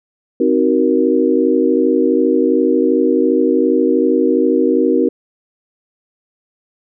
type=chord; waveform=sine; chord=C half-diminished seventh; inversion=none; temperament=just; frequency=261.6 / 314 / 376.7 / 470.9 Hz; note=C4 / Eb4 / Gb4 / Bb4; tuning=0 / +16 / +31 / +18 cents; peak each=-16 dBFS; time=0.4-5.09 s; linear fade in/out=5 ms; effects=none